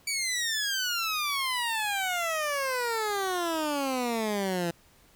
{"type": "exponential sweep", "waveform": "15% pulse", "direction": "down", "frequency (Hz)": [2305, 167.3], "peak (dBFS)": -21, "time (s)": [0.07, 4.71], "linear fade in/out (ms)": 5, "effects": ["pink hiss -60 dBFS RMS until 5.15 s"]}